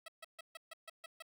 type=tone bursts; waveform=10% pulse; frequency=651 Hz; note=E5; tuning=22 cents flat; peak=-38 dBFS; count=8; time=0.06-1.224 s; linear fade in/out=5 ms; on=23 ms; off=140 ms; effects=none